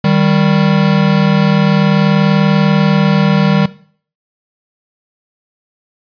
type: tone pair together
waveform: square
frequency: 155.57 / 196 Hz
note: D#3 / G3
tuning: 0 / 0 cents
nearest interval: major third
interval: 400 cents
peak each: -12 dBFS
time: 0.04-3.66 s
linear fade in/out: 5 ms
effects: noise-tail reverb RT60 0.5 s tail -18 dB re dry + resampled to 11025 Hz